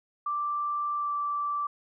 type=tone with pitch glide; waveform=sine; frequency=1174.7 to 1165.9 Hz; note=D6 to D6; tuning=0 to -13 cents; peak=-27 dBFS; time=0.26-1.67 s; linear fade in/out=5 ms; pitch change=-13 cents; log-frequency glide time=0.96-1.13 s; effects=none